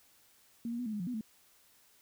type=tone with pitch steps; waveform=sine; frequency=233.2 / 236.5 / 247.1 / 216.8 / 208.6 / 176.4 / 248.2 / 219.1 Hz; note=A#3 / A#3 / B3 / A3 / G#3 / F3 / B3 / A3; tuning=+1 / +25 / +1 / -25 / +8 / +18 / +9 / -7 cents; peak=-34 dBFS; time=0.65-1.21 s; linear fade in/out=2 ms; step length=70 ms; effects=white hiss -65 dBFS RMS until 2.01 s